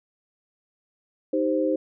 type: chord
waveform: sine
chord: C minor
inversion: first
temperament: equal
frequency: 311.1 / 392 / 523.3 Hz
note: Eb4 / G4 / C5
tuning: 0 / 0 / 0 cents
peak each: -24 / -28 / -24 dBFS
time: 1.33-1.76 s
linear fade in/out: 5 ms
effects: none